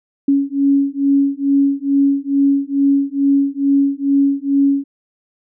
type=beating tone pair; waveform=sine; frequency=277.2 / 279.5 Hz; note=C#4 / C#4; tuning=0 / +14 cents; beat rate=2.3 Hz; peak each=-15 / -15 dBFS; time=0.28-4.84 s; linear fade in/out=5 ms; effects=none